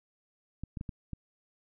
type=clicks; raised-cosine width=5 ms; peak=-25 dBFS; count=5; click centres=0.636 / 0.772 / 0.811 / 0.892 / 1.133 s; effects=none